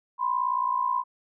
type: tone pair together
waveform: sine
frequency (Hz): 987.8 / 1046.5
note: B5 / C6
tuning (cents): 0 / 0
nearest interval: minor second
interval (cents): 100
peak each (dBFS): -26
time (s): 0.18-1.04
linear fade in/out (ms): 50
effects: none